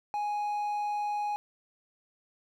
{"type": "tone", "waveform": "triangle", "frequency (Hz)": 830.6, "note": "G#5", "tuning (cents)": 0, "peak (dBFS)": -27, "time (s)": [0.14, 1.36], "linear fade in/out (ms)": 0, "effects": []}